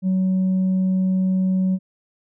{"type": "tone with tanh clipping", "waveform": "sine", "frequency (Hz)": 187.3, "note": "F#3", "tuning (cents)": 21, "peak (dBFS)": -17, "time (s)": [0.02, 1.79], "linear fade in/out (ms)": 50, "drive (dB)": 1, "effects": []}